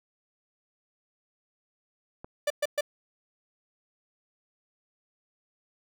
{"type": "click", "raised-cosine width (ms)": 1, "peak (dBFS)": -27, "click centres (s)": 2.245}
{"type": "tone bursts", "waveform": "45% pulse", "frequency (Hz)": 587.3, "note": "D5", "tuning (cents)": 0, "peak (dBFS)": -24, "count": 3, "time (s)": [2.47, 2.809], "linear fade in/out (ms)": 5, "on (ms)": 33, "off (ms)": 120}
{"effects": []}